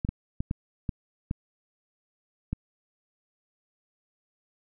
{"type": "clicks", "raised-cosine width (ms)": 5, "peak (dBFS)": -16, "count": 7, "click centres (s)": [0.049, 0.09, 0.405, 0.511, 0.892, 1.311, 2.53], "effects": []}